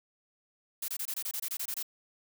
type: noise bursts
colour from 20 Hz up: blue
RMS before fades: -35 dBFS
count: 12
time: 0.82-1.828 s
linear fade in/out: 5 ms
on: 62 ms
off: 24 ms
effects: none